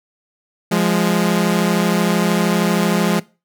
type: tone pair together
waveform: sawtooth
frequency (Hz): 174.61 / 207.6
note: F3 / G#3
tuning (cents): 0 / 0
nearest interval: minor third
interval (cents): 300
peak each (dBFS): -13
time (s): 0.71-3.2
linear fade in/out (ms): 10
effects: noise-tail reverb RT60 0.3 s tail -21 dB re dry